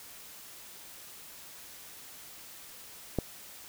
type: click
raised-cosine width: 2 ms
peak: -14 dBFS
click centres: 3.187 s
effects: white hiss -49 dBFS RMS until 3.68 s